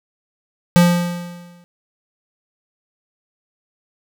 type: tone with exponential decay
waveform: square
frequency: 174.61 Hz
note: F3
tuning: in tune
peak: -7 dBFS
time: 0.76-1.64 s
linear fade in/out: 0 ms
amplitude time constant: 190 ms
effects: none